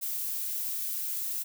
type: noise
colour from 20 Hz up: violet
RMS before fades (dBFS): -33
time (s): 0.01-1.44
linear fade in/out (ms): 20
effects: none